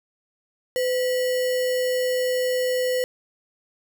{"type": "tone with sample-and-hold", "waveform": "sine", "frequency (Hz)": 506, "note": "B4", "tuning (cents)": 42, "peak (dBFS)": -20, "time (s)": [0.76, 3.04], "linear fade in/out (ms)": 0, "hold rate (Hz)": 2450, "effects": []}